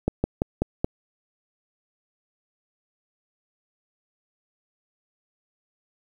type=slowing click train; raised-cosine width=2 ms; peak=-8 dBFS; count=5; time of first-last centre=0.08-0.845 s; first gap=160 ms; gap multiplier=1.12; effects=8-bit